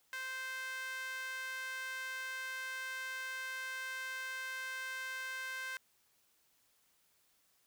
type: tone with high-pass filter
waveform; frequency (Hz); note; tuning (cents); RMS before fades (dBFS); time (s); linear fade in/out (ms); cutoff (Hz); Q
sawtooth; 521; C5; -7; -42; 0.13-5.77; 0; 1600; 3.3
effects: white hiss -73 dBFS RMS until 7.66 s